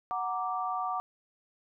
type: chord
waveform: sine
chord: Gb augmented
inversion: none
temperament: equal with one note detuned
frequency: 740 / 932.3 / 1171.3 Hz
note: Gb5 / Bb5 / D6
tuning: 0 / 0 / -5 cents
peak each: -33 / -38 / -33 dBFS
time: 0.11-1 s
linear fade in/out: 0 ms
effects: none